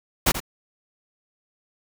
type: noise with echo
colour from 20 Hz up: pink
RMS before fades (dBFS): -18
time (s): 0.26-0.32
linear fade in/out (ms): 10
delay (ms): 83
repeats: 1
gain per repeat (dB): -11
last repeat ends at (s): 0.403
effects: none